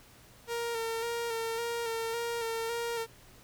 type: tone with vibrato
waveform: sawtooth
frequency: 461.7 Hz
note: A#4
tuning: 17 cents flat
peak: -28 dBFS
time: 0.47-3.07 s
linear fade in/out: 50 ms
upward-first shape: square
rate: 1.8 Hz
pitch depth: 26 cents each way
effects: added 119 Hz sine -63 dBFS peak until 3.43 s + pink hiss -57 dBFS RMS until 3.43 s